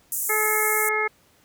white band-pass noise, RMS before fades -27 dBFS, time 0.12-0.89 s, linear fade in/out 2 ms, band 6800 to 16000 Hz, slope 48 dB/octave
harmonic tone, 429.2 Hz, A4, 43 cents flat, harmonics 1 / 2 / 3 / 4 / 5, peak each -27 / -30 / -28 / -30 / -24 dBFS, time 0.29-1.08 s, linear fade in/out 10 ms
effects pink hiss -59 dBFS RMS until 1.44 s + high-pass 60 Hz 12 dB/octave

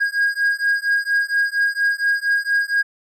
triangle beating tone pair, 1631 / 1635.3 Hz, G#6 / G#6, -32 / -27 cents, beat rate 4.3 Hz, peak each -18 dBFS, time 0-2.83 s, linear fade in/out 20 ms, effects none

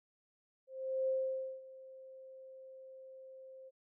sine tone with ADSR envelope, 526 Hz, C5, 9 cents sharp, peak -30 dBFS, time 0.67-3.71 s, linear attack 410 ms, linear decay 530 ms, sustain -20 dB, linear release 32 ms, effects none

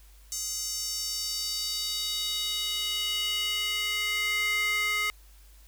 square tone with high-pass filter sweep, 419.6 Hz, G#4, 18 cents sharp, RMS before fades -30 dBFS, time 0.32-5.1 s, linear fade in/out 0 ms, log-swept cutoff 6400 to 1800 Hz, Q 3.5, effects added 50 Hz sine -51 dBFS peak until 5.67 s + white hiss -60 dBFS RMS until 5.67 s

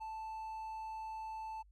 triangle tone, 880 Hz, A5, in tune, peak -39 dBFS, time 0-1.63 s, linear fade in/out 20 ms, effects added 50 Hz sine -60 dBFS peak until 1.71 s + MP3 96 kbps

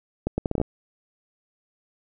accelerating click train, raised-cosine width 2 ms, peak -10 dBFS, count 8, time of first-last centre 0.27-0.615 s, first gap 110 ms, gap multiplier 0.71, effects none

